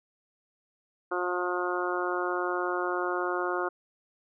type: harmonic tone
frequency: 178.9 Hz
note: F3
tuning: 42 cents sharp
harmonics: 2 / 3 / 4 / 5 / 6 / 7 / 8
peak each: -31 / -36 / -36 / -39 / -36 / -35 / -35 dBFS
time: 1.11-3.69 s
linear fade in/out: 10 ms
effects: none